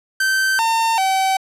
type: tone with pitch steps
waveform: 45% pulse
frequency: 1550 / 907 / 766 Hz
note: G6 / A#5 / G5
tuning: -20 / -48 / -40 cents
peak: -15 dBFS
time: 0.2-1.37 s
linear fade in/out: 5 ms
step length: 390 ms
effects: low-pass 12000 Hz 12 dB/octave